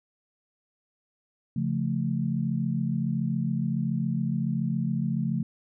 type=chord; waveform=sine; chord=Db augmented; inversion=none; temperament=equal with one note detuned; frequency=138.59 / 172.91 / 220 Hz; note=Db3 / F3 / A3; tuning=0 / -17 / 0 cents; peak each=-29 dBFS; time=1.56-5.43 s; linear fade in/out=5 ms; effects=none